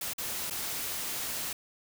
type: noise with dropouts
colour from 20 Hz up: white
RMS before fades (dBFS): -35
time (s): 0.01-1.53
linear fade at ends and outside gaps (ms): 5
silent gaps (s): 0.135-0.181 / 0.5-0.507
effects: none